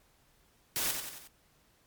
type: noise with echo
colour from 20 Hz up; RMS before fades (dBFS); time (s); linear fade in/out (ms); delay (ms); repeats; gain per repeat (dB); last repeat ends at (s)
white; -32; 0.76-0.91; 0; 91; 4; -5; 1.274
effects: pink hiss -67 dBFS RMS until 1.86 s + MP3 96 kbps